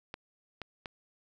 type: clicks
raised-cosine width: 0.3 ms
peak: -23 dBFS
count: 3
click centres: 0.141 / 0.617 / 0.858 s
effects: none